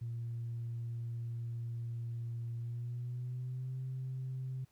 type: tone with pitch glide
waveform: sine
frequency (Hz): 117.1 to 129.93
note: A#2 to C3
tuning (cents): +8 to -12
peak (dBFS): -36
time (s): 0.01-4.65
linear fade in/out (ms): 10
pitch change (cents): +180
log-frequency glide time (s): 2.58-3.78
effects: tanh soft clip ceiling -33 dBFS + pink hiss -73 dBFS RMS until 4.71 s